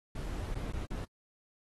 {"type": "noise with dropouts", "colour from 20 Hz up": "brown", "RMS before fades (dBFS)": -37, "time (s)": [0.15, 1.05], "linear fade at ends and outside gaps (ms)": 5, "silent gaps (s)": [[0.547, 0.553], [0.721, 0.733], [0.857, 0.904]], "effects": ["AAC 32 kbps"]}